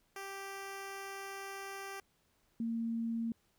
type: tone pair in turn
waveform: 10% pulse / sine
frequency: 392 / 229.3 Hz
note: G4 / A#3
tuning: 0 / -28 cents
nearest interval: major sixth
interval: 928 cents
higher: first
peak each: -34 / -33 dBFS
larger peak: second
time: 0.16-2 / 2.6-3.32 s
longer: first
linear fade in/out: 2 ms
effects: pink hiss -74 dBFS RMS until 3.58 s